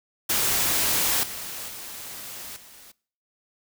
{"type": "noise with level steps", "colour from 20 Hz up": "white", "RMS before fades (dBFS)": [-23, -35, -38, -48], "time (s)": [0.29, 2.92], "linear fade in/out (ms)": 10, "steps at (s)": [1.23, 1.68, 2.56], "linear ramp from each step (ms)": 5, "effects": ["noise-tail reverb RT60 0.5 s tail -23 dB re dry"]}